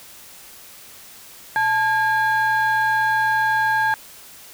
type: tone pair together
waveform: sine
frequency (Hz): 874 / 1627.6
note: A5 / G#6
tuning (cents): -12 / -35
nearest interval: major seventh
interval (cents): 1077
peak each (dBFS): -17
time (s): 1.56-3.94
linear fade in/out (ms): 0
effects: tanh soft clip ceiling -13 dBFS + white hiss -43 dBFS RMS until 4.53 s